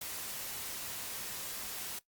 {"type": "noise", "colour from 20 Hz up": "white", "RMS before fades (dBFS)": -41, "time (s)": [0.01, 1.99], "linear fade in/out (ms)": 5, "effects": ["noise-tail reverb RT60 0.1 s tail -17 dB re dry", "Opus 48 kbps"]}